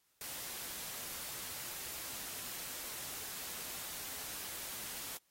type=noise; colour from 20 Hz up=white; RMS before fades=-44 dBFS; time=0.21-5.17 s; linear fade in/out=0 ms; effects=white hiss -75 dBFS RMS until 5.3 s + AAC 48 kbps